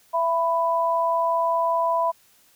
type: tone pair together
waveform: sine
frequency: 667.8 / 993 Hz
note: E5 / B5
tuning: +22 / +9 cents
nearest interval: perfect fifth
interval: 687 cents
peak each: -23 / -21 dBFS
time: 0.13-2.12 s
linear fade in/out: 20 ms
effects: white hiss -58 dBFS RMS until 2.55 s